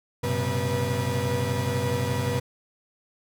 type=tone cluster; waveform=35% pulse; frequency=96.2 / 121.1 / 132.8 / 486.2 Hz; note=G2 / B2 / C3 / B4; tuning=-32 / -34 / +26 / -27 cents; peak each=-28 dBFS; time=0.23-2.4 s; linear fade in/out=10 ms; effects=none